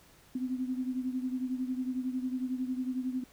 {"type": "beating tone pair", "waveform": "sine", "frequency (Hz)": [253.5, 264.5], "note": ["B3", "C4"], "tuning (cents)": [45, 19], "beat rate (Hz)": 11, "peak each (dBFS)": [-32, -37], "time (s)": [0.35, 3.24], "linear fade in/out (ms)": 5, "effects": ["pink hiss -60 dBFS RMS until 3.32 s"]}